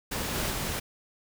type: noise with level steps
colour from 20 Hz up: pink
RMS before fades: -32 / -30 / -32 dBFS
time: 0.11-0.8 s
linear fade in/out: 10 ms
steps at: 0.34 / 0.5 s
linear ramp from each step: 2 ms
effects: none